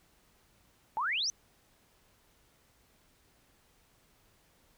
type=exponential sweep; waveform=sine; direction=up; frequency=829 to 6260 Hz; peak=-29 dBFS; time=0.97-1.3 s; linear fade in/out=0 ms; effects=pink hiss -67 dBFS RMS until 4.77 s